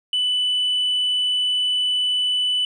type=tone; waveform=sine; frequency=2987 Hz; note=F#7; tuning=16 cents sharp; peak=-16 dBFS; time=0.13-2.65 s; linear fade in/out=2 ms; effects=tanh soft clip ceiling -16 dBFS